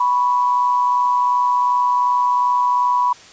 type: tone pair together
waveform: sine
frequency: 986 / 1108.7 Hz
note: B5 / C#6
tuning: -3 / 0 cents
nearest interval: major second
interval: 203 cents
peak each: -14 / -23 dBFS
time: 0-3.13 s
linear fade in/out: 5 ms
effects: white hiss -43 dBFS RMS until 3.32 s + resampled to 16000 Hz